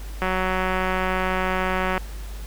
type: click train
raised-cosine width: 0.5 ms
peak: -9 dBFS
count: 328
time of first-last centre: 0.22-1.978 s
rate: 186 Hz
effects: added 50 Hz sine -31 dBFS peak until 2.46 s + pink hiss -44 dBFS RMS until 2.46 s